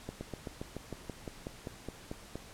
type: slowing click train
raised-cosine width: 2 ms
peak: -25 dBFS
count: 14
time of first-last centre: 0.09-2.356 s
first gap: 120 ms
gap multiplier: 1.06
effects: pink hiss -52 dBFS RMS until 2.53 s + low-pass 11000 Hz 12 dB/octave